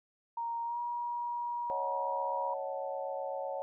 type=tone with pitch glide; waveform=sine; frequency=932.3 to 955.7 Hz; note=A#5 to A#5; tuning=0 to +43 cents; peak=-33 dBFS; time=0.37-2.54 s; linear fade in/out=5 ms; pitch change=+43 cents; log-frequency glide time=0.64-0.79 s
type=chord; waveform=sine; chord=D# half-diminished seventh; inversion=third; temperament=equal; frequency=554.4 / 622.3 / 740 / 880 Hz; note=C#5 / D#5 / F#5 / A5; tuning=0 / 0 / 0 / 0 cents; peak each=-37 / -43 / -41 / -42 dBFS; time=1.7-3.62 s; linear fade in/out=0 ms
effects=none